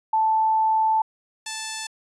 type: tone pair in turn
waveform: sine / 5% pulse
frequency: 879 / 879 Hz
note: A5 / A5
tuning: -2 / -2 cents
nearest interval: unison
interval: 0 cents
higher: neither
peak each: -17 dBFS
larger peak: neither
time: 0.13-1.02 / 1.46-1.87 s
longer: first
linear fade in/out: 5 ms
effects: resampled to 22050 Hz